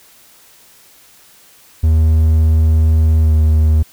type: tone with pitch glide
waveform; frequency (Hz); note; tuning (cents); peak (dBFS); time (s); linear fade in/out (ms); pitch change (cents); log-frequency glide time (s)
triangle; 79.3 to 77.85; D#2 to D#2; +33 to +2; -6; 1.83-3.83; 10; -31; 3.21-3.32
effects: white hiss -46 dBFS RMS until 3.92 s